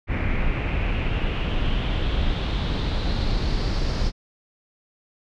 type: noise with low-pass filter sweep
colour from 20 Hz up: brown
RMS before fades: -23 dBFS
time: 0.07-4.12 s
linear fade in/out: 50 ms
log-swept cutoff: 2200 to 5000 Hz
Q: 4.1
effects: none